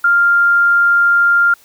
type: tone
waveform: sine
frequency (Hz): 1396.9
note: F6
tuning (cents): 0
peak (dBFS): -8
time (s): 0.04-1.54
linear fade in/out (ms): 5
effects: white hiss -48 dBFS RMS until 1.64 s